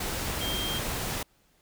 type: tone in noise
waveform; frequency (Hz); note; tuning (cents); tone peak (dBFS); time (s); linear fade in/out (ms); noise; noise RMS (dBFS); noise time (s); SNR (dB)
sine; 3196; G7; +33; -32; 0.41-0.79; 5; pink; -32; 0-1.23; -3
effects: pink hiss -66 dBFS RMS until 1.61 s